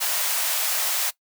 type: high-pass noise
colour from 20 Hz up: white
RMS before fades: -24 dBFS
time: 0-1.11 s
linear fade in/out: 20 ms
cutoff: 540 Hz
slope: 48 dB/octave
effects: noise-tail reverb RT60 0.1 s tail -19 dB re dry